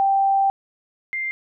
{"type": "tone pair in turn", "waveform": "sine", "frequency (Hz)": [784, 2098], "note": ["G5", "C7"], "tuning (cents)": [0, 4], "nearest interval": "octave + perfect fourth", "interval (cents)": 1704, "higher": "second", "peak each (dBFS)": [-15, -23], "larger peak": "first", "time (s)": [[0, 0.5], [1.13, 1.31]], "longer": "first", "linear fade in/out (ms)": 0, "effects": []}